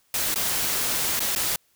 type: noise with dropouts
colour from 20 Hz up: white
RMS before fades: -25 dBFS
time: 0.14-1.56 s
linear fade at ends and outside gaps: 2 ms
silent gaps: 0.343-0.358 / 1.194-1.203 / 1.351-1.36 s
effects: white hiss -65 dBFS RMS until 1.75 s